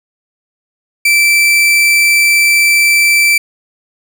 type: tone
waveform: 40% pulse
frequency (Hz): 2333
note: D7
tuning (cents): -12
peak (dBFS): -6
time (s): 1.05-3.38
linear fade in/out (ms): 5
effects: none